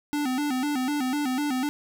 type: tone with vibrato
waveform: square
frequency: 273.9 Hz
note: C#4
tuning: 21 cents flat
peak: -25 dBFS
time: 0.13-1.69 s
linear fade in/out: 0 ms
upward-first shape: square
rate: 4 Hz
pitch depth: 120 cents each way
effects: none